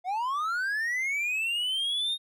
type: linear sweep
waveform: triangle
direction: up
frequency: 698.5 to 3721 Hz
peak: -25 dBFS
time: 0.04-2.18 s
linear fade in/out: 50 ms
effects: none